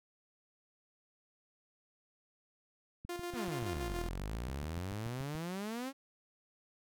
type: click train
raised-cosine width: 5 ms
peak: -34 dBFS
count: 17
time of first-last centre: 3.05-5.352 s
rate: 6.95 Hz
type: tone with tremolo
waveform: sawtooth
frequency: 350 Hz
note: F4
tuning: 4 cents sharp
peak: -34 dBFS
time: 3.09-4.09 s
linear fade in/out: 5 ms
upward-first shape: square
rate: 7 Hz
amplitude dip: 45%
type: exponential two-way sweep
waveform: sawtooth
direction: down then up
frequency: 278.6 to 38.87 to 278.6 Hz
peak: -34 dBFS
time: 3.32-5.93 s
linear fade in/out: 50 ms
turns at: 3.99 s
effects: none